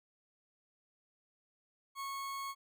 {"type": "tone", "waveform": "40% pulse", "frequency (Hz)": 1099, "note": "C#6", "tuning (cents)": -15, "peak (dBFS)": -38, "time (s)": [1.95, 2.55], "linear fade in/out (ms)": 50, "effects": []}